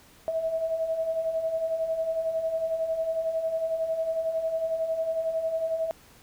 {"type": "beating tone pair", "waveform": "sine", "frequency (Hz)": [640, 651], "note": ["D#5", "E5"], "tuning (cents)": [49, -22], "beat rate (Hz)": 11, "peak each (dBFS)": [-34, -26], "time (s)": [0.28, 5.91], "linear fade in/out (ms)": 0, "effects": ["pink hiss -55 dBFS RMS until 6.22 s"]}